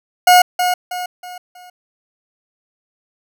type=tone with echo; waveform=40% pulse; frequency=722 Hz; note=F#5; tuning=43 cents flat; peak=-5 dBFS; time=0.27-0.42 s; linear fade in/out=5 ms; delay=320 ms; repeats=4; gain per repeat=-8 dB; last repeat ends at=1.7 s; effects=none